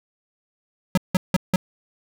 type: tone bursts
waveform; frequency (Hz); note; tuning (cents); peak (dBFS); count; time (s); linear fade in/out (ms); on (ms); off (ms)
square; 184.3; F#3; -7; -15; 4; 0.95-1.56; 2; 25; 170
effects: none